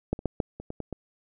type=clicks; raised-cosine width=2 ms; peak=-12 / -25 / -12 / -11 / -25 / -22 / -20 / -20 dBFS; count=8; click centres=0.13 / 0.191 / 0.257 / 0.402 / 0.6 / 0.704 / 0.803 / 0.927 s; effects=none